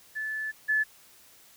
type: tone pair in turn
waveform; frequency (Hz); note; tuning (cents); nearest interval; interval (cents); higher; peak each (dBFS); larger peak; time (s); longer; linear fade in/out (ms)
sine; 1739 / 1729; A6 / A6; -21 / -31; unison; 10; first; -30 / -22; second; 0.15-0.52 / 0.68-0.84; first; 20
effects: white hiss -56 dBFS RMS until 1.56 s